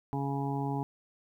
harmonic tone, 139.1 Hz, C#3, 6 cents sharp, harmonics 1 / 2 / 3 / 5 / 6 / 7, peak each -33 / -35 / -40 / -44 / -37 / -43 dBFS, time 0.13-0.83 s, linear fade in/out 0 ms, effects 11-bit

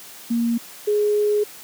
sine tone pair in turn, 233.7 / 417.6 Hz, A#3 / G#4, +5 / +10 cents, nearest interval minor seventh, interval 1005 cents, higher second, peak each -17 / -16 dBFS, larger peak second, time 0.3-0.58 / 0.87-1.44 s, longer second, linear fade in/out 10 ms, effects white hiss -41 dBFS RMS until 1.63 s + high-pass 150 Hz 12 dB/octave

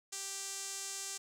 sawtooth tone with band-pass filter, 392 Hz, G4, in tune, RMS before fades -42 dBFS, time 0.12-1.18 s, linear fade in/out 10 ms, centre 7200 Hz, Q 2.4, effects none

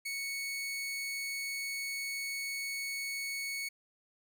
sawtooth tone, 2217 Hz, C#7, in tune, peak -32 dBFS, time 0.05-3.69 s, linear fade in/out 10 ms, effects none

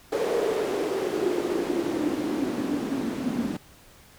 white noise with band-pass filter sweep, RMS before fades -27 dBFS, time 0.12-3.57 s, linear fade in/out 5 ms, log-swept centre 460 to 230 Hz, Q 5.7, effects pink hiss -53 dBFS RMS until 4.18 s

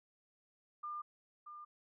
sine tone with echo, 1202 Hz, D6, 40 cents sharp, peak -40 dBFS, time 0.83-1.02 s, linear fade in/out 10 ms, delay 630 ms, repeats 1, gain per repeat -8 dB, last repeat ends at 1.65 s, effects none

